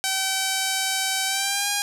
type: tone with pitch glide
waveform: 5% pulse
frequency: 768 to 813.7 Hz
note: G5 to G#5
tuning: -36 to -36 cents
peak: -10 dBFS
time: 0.04-1.82 s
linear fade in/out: 0 ms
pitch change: +100 cents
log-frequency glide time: 1.26-1.7 s
effects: none